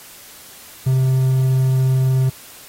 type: tone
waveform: triangle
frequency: 130.81 Hz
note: C3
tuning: in tune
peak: -11 dBFS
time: 0.86-2.3 s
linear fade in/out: 10 ms
effects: white hiss -41 dBFS RMS until 2.68 s + AAC 48 kbps